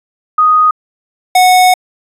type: tone pair in turn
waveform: sine / square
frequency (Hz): 1244.5 / 734.9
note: D#6 / F#5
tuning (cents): 0 / -12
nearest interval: major sixth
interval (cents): 912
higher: first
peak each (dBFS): -5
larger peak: neither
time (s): 0.38-0.71 / 1.35-1.74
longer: second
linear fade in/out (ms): 5
effects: resampled to 32000 Hz